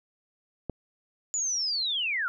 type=click; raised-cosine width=2 ms; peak=-18 dBFS; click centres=0.697 s
type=linear sweep; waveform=sine; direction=down; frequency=7040 to 1337 Hz; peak=-26 dBFS; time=1.34-2.28 s; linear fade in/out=0 ms
effects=none